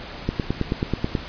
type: click train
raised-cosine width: 3 ms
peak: -8 dBFS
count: 9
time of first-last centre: 0.29-1.152 s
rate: 9.28 Hz
effects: pink hiss -36 dBFS RMS until 1.28 s + resampled to 11025 Hz